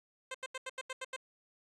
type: tone bursts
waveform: 10% pulse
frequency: 521 Hz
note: C5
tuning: 7 cents flat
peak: -30 dBFS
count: 8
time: 0.31-1.164 s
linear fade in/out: 5 ms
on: 35 ms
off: 82 ms
effects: resampled to 24000 Hz + 12-bit